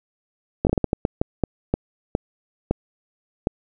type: slowing click train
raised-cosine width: 2 ms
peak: -5 dBFS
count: 14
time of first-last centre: 0.65-3.471 s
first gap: 19 ms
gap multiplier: 1.36
effects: none